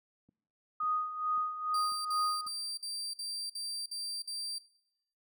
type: click train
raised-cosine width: 5 ms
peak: -35 dBFS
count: 5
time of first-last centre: 0.29-2.464 s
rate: 1.84 Hz
type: tone with tremolo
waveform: sine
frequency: 1243 Hz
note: D#6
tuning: 2 cents flat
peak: -28 dBFS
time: 0.8-2.48 s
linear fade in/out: 5 ms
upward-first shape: sine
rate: 2.3 Hz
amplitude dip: 70%
type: tone bursts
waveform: 35% pulse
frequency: 4700 Hz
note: D8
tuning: 1 cent sharp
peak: -35 dBFS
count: 8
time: 1.74-4.584 s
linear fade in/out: 5 ms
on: 310 ms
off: 52 ms
effects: noise-tail reverb RT60 0.8 s tail -20 dB re dry + high-pass 400 Hz 12 dB/octave